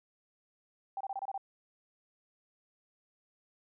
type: tone bursts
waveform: sine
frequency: 784 Hz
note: G5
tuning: in tune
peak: -34 dBFS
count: 7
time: 0.97-1.378 s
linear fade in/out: 2 ms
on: 36 ms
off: 26 ms
effects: none